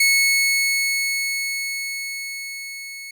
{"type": "tone with level ramp", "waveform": "sawtooth", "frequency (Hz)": 2200, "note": "C#7", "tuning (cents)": -14, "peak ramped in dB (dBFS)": [-10, -30], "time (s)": [0, 3.11], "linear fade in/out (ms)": 5, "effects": []}